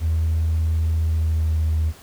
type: tone with pitch glide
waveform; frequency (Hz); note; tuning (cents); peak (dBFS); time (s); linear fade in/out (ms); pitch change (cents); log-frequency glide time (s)
triangle; 80.4 to 78.7; E2 to D#2; -43 to +20; -14; 0-1.93; 50; -37; 0.98-1.71
effects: tanh soft clip ceiling -14 dBFS + pink hiss -46 dBFS RMS until 2.02 s